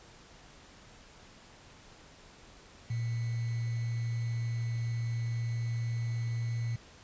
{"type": "tone with sample-and-hold", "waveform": "sine", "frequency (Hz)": 116.54, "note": "A#2", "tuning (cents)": 0, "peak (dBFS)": -30, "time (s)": [2.9, 6.76], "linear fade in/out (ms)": 5, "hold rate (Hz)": 2100, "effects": ["pink hiss -55 dBFS RMS until 7.03 s", "resampled to 16000 Hz"]}